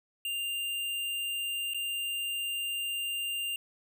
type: tone with dropouts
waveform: square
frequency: 2794 Hz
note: F7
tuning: in tune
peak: -32 dBFS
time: 0.25-3.56 s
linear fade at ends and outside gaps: 2 ms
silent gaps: 1.736-1.745 s
effects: none